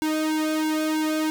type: tone with flanger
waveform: sawtooth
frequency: 311.1 Hz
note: D#4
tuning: in tune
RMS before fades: -24 dBFS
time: 0.02-1.3 s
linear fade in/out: 0 ms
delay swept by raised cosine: 1.6 to 2.22 ms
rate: 3.1 Hz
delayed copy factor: -0.8
effects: none